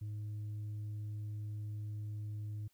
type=tone; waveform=sine; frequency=105.4 Hz; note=G#2; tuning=26 cents sharp; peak=-36 dBFS; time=0.01-2.68 s; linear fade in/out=10 ms; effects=tanh soft clip ceiling -38 dBFS + white hiss -75 dBFS RMS until 2.73 s